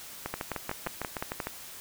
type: two click trains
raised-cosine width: 0.5 ms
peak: -17 / -16 dBFS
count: 9 / 7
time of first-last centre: 0.26-1.47 / 0.34-1.402 s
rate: 6.61 / 5.65 Hz
effects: white hiss -45 dBFS RMS until 1.8 s